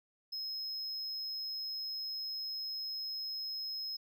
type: tone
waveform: triangle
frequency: 5140 Hz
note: E8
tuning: 45 cents flat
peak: -36 dBFS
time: 0.32-3.97 s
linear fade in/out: 10 ms
effects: none